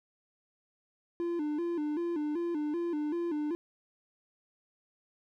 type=tone with vibrato; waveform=triangle; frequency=320.3 Hz; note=E4; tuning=50 cents flat; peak=-28 dBFS; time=1.2-3.55 s; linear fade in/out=0 ms; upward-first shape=square; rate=2.6 Hz; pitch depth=120 cents each way; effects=none